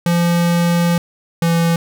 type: tone pair in turn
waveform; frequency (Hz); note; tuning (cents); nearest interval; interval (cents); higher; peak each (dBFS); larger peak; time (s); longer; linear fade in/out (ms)
square; 171.9 / 167.97; F3 / E3; -27 / +33; unison; 40; first; -13; neither; 0.06-0.98 / 1.42-1.76; first; 2
effects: none